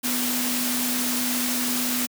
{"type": "tone in noise", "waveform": "sine", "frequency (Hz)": 246.9, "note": "B3", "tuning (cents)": 0, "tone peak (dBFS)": -27, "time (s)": [0.03, 2.07], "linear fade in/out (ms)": 20, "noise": "white", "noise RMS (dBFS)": -26, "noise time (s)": [0.03, 2.07], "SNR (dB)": -4, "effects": ["high-pass 150 Hz 12 dB/octave"]}